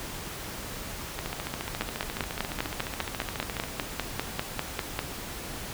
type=two click trains; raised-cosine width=0.3 ms; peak=-16 / -11 dBFS; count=36 / 17; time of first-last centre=1.19-3.638 / 1.81-4.991 s; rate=14.3 / 5.03 Hz; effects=pink hiss -38 dBFS RMS until 5.73 s